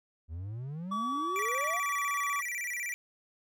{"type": "exponential sweep", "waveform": "triangle", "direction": "up", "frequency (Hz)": [75.9, 755], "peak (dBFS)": -34, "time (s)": [0.28, 1.81], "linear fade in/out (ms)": 50}
{"type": "tone", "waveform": "triangle", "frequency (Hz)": 1143, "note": "D6", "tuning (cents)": -47, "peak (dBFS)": -29, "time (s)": [0.91, 2.41], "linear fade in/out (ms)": 10}
{"type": "tone with vibrato", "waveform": "square", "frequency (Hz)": 2136, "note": "C7", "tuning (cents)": 35, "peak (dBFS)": -34, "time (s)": [1.36, 2.94], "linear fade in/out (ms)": 0, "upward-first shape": "square", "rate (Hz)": 16, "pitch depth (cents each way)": 160}
{"effects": []}